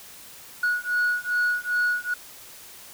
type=beating tone pair; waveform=sine; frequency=1458 / 1460.5 Hz; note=F#6 / F#6; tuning=-26 / -23 cents; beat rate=2.5 Hz; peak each=-23 dBFS; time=0.63-2.14 s; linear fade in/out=5 ms; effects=tanh soft clip ceiling -18 dBFS + white hiss -45 dBFS RMS until 2.93 s